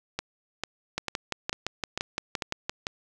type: two click trains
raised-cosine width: 0.2 ms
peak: -12 / -11 dBFS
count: 7 / 11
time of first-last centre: 0.19-2.869 / 0.98-2.695 s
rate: 2.24 / 5.83 Hz
effects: none